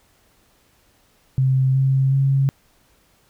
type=tone with pitch steps; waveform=sine; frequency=131.8 / 134.03 / 136.29 Hz; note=C3 / C3 / C#3; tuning=+13 / +42 / -29 cents; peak=-14 dBFS; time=1.38-2.49 s; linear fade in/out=0 ms; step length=370 ms; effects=pink hiss -59 dBFS RMS until 3.29 s